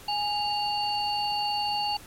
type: tone cluster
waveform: sine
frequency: 829 / 2802 / 4483 Hz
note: G#5 / F7 / C#8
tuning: -3 / +5 / +19 cents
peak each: -27 / -33 / -31 dBFS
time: 0.08-1.97 s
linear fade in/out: 5 ms
effects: pink hiss -48 dBFS RMS until 2.06 s + MP3 64 kbps